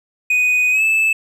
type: tone with pitch glide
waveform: triangle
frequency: 2489 to 2623 Hz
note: D#7 to E7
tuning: 0 to -9 cents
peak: -11 dBFS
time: 0.3-1.13 s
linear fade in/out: 5 ms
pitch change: +91 cents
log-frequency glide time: 0.71-0.83 s
effects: none

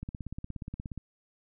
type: click train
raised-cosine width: 5 ms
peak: -25 dBFS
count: 17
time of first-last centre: 0.03-0.977 s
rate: 16.9 Hz
effects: none

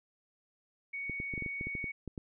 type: tone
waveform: sine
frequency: 2231 Hz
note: C#7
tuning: 11 cents sharp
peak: -36 dBFS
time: 0.93-1.92 s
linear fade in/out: 10 ms
type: clicks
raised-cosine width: 3 ms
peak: -27 dBFS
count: 12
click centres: 1.097 / 1.201 / 1.338 / 1.378 / 1.423 / 1.462 / 1.611 / 1.67 / 1.752 / 1.842 / 2.077 / 2.178 s
effects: none

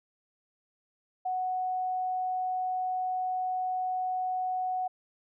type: tone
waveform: sine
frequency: 740 Hz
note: F#5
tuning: in tune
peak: -28 dBFS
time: 1.25-4.88 s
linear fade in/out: 10 ms
effects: none

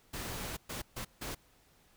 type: noise bursts at uneven times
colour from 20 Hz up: pink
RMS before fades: -40 dBFS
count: 4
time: 0.13-0.57 / 0.69-0.82 / 0.96-1.05 / 1.21-1.35 s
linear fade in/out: 10 ms
effects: pink hiss -66 dBFS RMS until 1.96 s

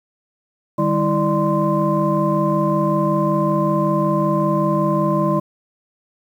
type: tone cluster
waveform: sine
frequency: 152.8 / 198.1 / 327.3 / 593 / 1039 Hz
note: D#3 / G3 / E4 / D5 / C6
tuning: -31 / +18 / -12 / +17 / -12 cents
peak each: -21 dBFS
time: 0.78-5.4 s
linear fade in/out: 10 ms
effects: tanh soft clip ceiling -5 dBFS + 8-bit

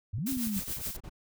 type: exponential two-way sweep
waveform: sine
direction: up then down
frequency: 87.31 to 277.2 to 188.5 Hz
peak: -30 dBFS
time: 0.13-0.6 s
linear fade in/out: 10 ms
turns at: 0.29 s
type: clicks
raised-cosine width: 5 ms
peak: -30 dBFS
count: 5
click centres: 0.185 / 0.324 / 0.371 / 0.472 / 0.567 s
type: noise with tremolo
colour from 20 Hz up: blue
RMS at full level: -34 dBFS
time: 0.26-0.97 s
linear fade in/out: 10 ms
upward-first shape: triangle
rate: 7 Hz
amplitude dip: 70%
type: noise bursts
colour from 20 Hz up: brown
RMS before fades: -42 dBFS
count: 6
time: 0.58-1.096 s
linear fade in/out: 10 ms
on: 61 ms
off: 30 ms
effects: none

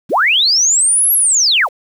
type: linear two-way sweep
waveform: sine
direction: up then down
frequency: 103.8 to 11600 to 391 Hz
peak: -9 dBFS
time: 0.09-1.69 s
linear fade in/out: 50 ms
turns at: 1.13 s
effects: 7-bit

